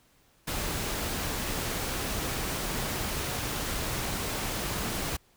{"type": "noise", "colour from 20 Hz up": "pink", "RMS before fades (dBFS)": -32, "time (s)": [0.47, 5.17], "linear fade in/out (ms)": 10, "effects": ["pink hiss -64 dBFS RMS until 5.36 s"]}